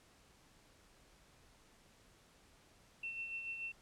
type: tone with tremolo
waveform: sine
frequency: 2700 Hz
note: E7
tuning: 41 cents sharp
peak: -39 dBFS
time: 3.03-3.72 s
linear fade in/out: 5 ms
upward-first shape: sine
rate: 6.9 Hz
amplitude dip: 45%
effects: pink hiss -66 dBFS RMS until 3.81 s + low-pass 10000 Hz 12 dB/octave